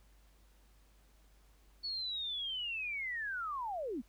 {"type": "linear sweep", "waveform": "sine", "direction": "down", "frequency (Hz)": [4448, 207.4], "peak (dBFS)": -36, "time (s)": [1.83, 4.02], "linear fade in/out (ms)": 20, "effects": ["added 50 Hz sine -62 dBFS peak until 4.08 s", "pink hiss -70 dBFS RMS until 4.08 s"]}